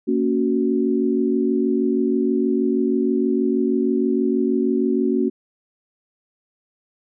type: chord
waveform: sine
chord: F# major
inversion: first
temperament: just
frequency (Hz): 231.2 / 277.5 / 370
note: A#3 / C#4 / F#4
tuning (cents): -14 / +2 / 0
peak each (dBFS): -21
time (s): 0.07-5.3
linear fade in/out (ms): 20
effects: none